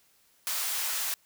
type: high-pass noise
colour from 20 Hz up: white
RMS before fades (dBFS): -31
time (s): 0.47-1.14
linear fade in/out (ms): 0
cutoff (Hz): 840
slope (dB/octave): 12
effects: white hiss -65 dBFS RMS until 1.25 s